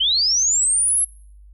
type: linear sweep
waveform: sine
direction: up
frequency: 2960 to 11175 Hz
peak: -15 dBFS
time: 0-1.05 s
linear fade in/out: 10 ms
effects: noise-tail reverb RT60 0.6 s tail -25 dB re dry + added 50 Hz sine -42 dBFS peak until 1.53 s